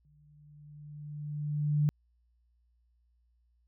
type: tone with exponential growth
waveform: sine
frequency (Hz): 148.3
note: D3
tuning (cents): +17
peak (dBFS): -22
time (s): 0.05-1.89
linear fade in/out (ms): 0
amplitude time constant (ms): 400
effects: added 59 Hz sine -67 dBFS peak until 3.67 s